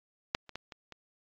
clicks, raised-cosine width 0.2 ms, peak -9 / -28 / -20 / -27 / -28 dBFS, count 5, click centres 0.349 / 0.493 / 0.556 / 0.722 / 0.923 s, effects low-pass 5000 Hz 12 dB/octave + AAC 32 kbps

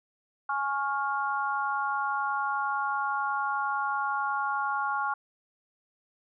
sine tone cluster, 834 / 1103 / 1403 Hz, G#5 / C#6 / F6, +7 / -9 / +8 cents, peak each -31 dBFS, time 0.49-5.14 s, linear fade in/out 5 ms, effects none

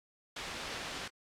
white low-pass noise, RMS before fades -42 dBFS, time 0.36-1.08 s, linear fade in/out 5 ms, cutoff 3700 Hz, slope 12 dB/octave, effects low-pass 12000 Hz 12 dB/octave + AAC 64 kbps

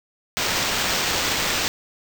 white noise with sample-and-hold, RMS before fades -23 dBFS, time 0.37-1.68 s, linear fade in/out 0 ms, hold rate 11025 Hz, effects none

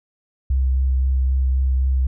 sine tone with vibrato, 65.41 Hz, C2, in tune, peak -15 dBFS, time 0.5-2.07 s, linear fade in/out 5 ms, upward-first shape triangle, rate 3.8 Hz, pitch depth 19 cents each way, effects none

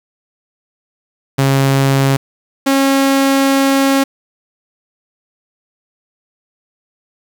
sawtooth tone pair in turn, 136.3 / 272.6 Hz, C#3 / C#4, -29 / -29 cents, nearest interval octave, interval 1200 cents, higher second, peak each -6 dBFS, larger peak neither, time 1.38-2.17 / 2.66-4.04 s, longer second, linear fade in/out 10 ms, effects 7-bit

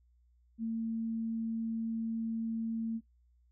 sine tone, 225.9 Hz, A3, 46 cents sharp, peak -32 dBFS, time 0.58-3.01 s, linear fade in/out 50 ms, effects noise-tail reverb RT60 0.1 s tail -21 dB re dry + added 60 Hz sine -64 dBFS peak until 3.51 s

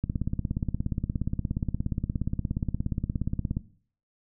click train, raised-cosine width 5 ms, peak -15 dBFS, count 61, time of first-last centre 0.04-3.569 s, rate 17 Hz, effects noise-tail reverb RT60 0.5 s tail -17 dB re dry

